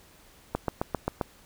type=click train; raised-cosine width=1 ms; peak=-12 dBFS; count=6; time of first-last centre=0.55-1.212 s; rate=7.55 Hz; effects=pink hiss -56 dBFS RMS until 1.45 s